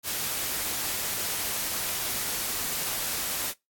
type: noise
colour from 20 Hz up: white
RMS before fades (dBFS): -30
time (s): 0.03-3.54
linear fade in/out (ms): 50
effects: noise-tail reverb RT60 0.2 s tail -24 dB re dry + AAC 64 kbps